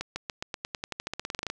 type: accelerating click train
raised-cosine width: 0.2 ms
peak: -15 dBFS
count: 20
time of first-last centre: 0.01-1.5 s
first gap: 150 ms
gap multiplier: 0.92
effects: none